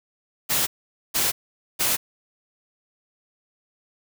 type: noise bursts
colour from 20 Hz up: white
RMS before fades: -22 dBFS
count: 3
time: 0.49-1.97 s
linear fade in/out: 20 ms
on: 180 ms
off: 470 ms
effects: none